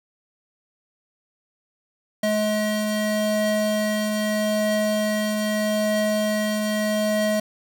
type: tone pair together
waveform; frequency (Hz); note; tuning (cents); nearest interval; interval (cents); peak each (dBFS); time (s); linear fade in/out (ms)
square; 212.6 / 637; G#3 / D#5; +41 / +41; octave + perfect fifth; 1900; -24; 2.23-7.4; 5
effects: none